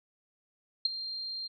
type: tone with ADSR envelope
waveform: sine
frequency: 4186 Hz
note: C8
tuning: in tune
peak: -20 dBFS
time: 0.85-1.48 s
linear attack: 5 ms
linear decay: 14 ms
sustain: -15 dB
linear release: 18 ms
effects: none